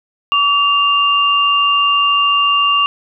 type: tone pair together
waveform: sine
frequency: 1146.6 / 2794 Hz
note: D6 / F7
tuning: -42 / 0 cents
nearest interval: octave + minor third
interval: 1542 cents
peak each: -13 dBFS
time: 0.32-2.86 s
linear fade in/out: 0 ms
effects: none